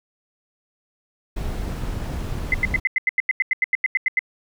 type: noise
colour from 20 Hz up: brown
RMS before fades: -27 dBFS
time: 1.36-2.8 s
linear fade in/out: 10 ms
type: tone bursts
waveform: sine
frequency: 2044 Hz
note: C7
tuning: 41 cents flat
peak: -15 dBFS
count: 16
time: 2.52-4.192 s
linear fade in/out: 2 ms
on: 22 ms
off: 88 ms
effects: none